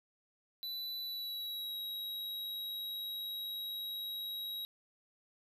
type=tone with pitch glide; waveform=square; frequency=3979 to 3837 Hz; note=B7 to A#7; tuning=+12 to +49 cents; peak=-39 dBFS; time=0.63-4.65 s; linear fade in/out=0 ms; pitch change=-63 cents; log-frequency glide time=1.01-1.78 s; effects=none